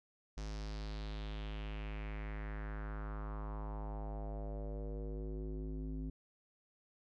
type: tone with low-pass filter sweep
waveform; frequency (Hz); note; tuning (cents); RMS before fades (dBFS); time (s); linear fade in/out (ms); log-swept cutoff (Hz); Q
square; 52.4; G#1; +16; -42; 0.37-6.1; 5; 5900 to 260; 3.1
effects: none